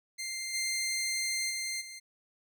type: tone with level steps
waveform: 15% pulse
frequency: 2096 Hz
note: C7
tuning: 2 cents sharp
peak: -29 / -24 / -27 / -37 dBFS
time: 0.18-2 s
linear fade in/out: 20 ms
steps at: 0.53 / 1.49 / 1.8 s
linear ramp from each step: 20 ms
effects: none